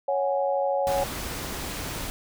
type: chord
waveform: sine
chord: C# suspended fourth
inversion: none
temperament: just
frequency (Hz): 554.4 / 739.2 / 831.5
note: C#5 / F#5 / G#5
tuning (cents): 0 / -2 / +2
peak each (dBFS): -24 / -29 / -29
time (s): 0.08-1.04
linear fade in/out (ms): 5
type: noise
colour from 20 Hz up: pink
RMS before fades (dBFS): -33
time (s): 0.87-2.1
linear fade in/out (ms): 0
effects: none